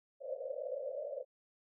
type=band-pass noise; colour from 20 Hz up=white; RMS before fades=-41 dBFS; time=0.2-1.25 s; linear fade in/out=50 ms; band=500 to 610 Hz; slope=96 dB/octave; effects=none